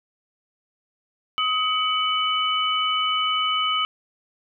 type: tone cluster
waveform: sine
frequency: 1262 / 2260 / 2989 Hz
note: D#6 / C#7 / F#7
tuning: +24 / +33 / +17 cents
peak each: -23 / -30 / -23 dBFS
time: 1.38-3.85 s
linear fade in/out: 0 ms
effects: none